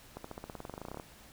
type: accelerating click train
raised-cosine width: 1 ms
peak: -27 dBFS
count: 19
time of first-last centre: 0.17-0.998 s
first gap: 74 ms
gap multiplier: 0.94
effects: pink hiss -56 dBFS RMS until 1.32 s